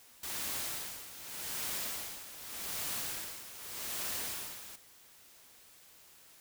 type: noise with tremolo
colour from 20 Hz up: white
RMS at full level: -37 dBFS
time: 0.23-4.76 s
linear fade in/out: 5 ms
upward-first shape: sine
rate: 0.84 Hz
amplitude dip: 75%
effects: white hiss -59 dBFS RMS until 6.4 s